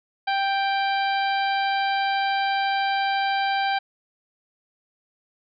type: harmonic tone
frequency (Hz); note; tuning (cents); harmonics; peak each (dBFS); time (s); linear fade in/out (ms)
786; G5; +4; 1 / 2 / 3 / 4 / 5 / 6; -22 / -28 / -32 / -34 / -36 / -38; 0.27-3.79; 10
effects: none